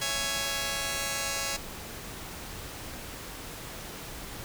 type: chord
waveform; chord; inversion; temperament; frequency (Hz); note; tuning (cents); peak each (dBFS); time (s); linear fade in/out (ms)
5% pulse; C# minor; none; just; 554.4 / 665.2 / 831.5; C#5 / E5 / G#5; 0 / +16 / +2; -22 / -25 / -23; 0.01-1.57; 10
effects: pink hiss -41 dBFS RMS until 4.44 s